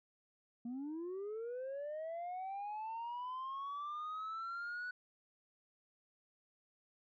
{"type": "linear sweep", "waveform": "sine", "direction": "up", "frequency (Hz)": [230.7, 1486], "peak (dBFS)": -38, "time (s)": [0.65, 4.91], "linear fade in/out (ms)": 5, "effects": ["tanh soft clip ceiling -39 dBFS"]}